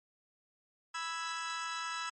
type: chord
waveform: sawtooth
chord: E major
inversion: second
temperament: equal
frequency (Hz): 987.8 / 1318.5 / 1661.2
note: B5 / E6 / G#6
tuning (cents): 0 / 0 / 0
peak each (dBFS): -38 / -35 / -39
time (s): 0.94-2.1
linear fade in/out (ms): 10
effects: MP3 32 kbps